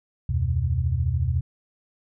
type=tone cluster; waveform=sine; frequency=75.6 / 89.5 / 125.7 Hz; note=D#2 / F2 / B2; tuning=-49 / +43 / +31 cents; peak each=-25 dBFS; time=0.29-1.41 s; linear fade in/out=5 ms; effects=none